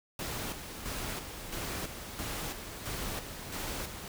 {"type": "noise with tremolo", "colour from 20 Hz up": "pink", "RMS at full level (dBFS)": -37, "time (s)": [0.19, 4.08], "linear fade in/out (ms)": 2, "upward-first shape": "square", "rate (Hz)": 1.5, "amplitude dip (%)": 50, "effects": []}